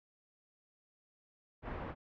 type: low-pass noise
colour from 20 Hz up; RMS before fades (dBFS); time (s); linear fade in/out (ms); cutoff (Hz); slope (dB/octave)
pink; -42; 1.62-1.95; 50; 1600; 12
effects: low-pass 3000 Hz 12 dB/octave